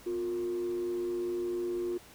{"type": "tone with frequency modulation", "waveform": "sine", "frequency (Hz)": 354.9, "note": "F4", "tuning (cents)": 28, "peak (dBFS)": -29, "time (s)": [0.06, 1.98], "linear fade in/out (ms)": 10, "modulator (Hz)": 104, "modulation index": 0.33, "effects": ["tanh soft clip ceiling -27 dBFS", "pink hiss -54 dBFS RMS until 2.14 s"]}